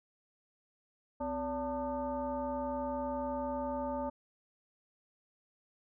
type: tone with frequency modulation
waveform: sine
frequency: 574 Hz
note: D5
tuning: 40 cents flat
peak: -33 dBFS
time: 1.2-4.1 s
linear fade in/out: 10 ms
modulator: 318 Hz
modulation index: 1.3
effects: none